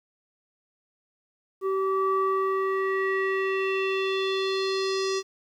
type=tone with low-pass filter sweep; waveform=square; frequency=384.7 Hz; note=G4; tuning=33 cents flat; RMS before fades=-26 dBFS; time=1.61-5.23 s; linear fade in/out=50 ms; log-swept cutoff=890 to 5700 Hz; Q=3.6; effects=10-bit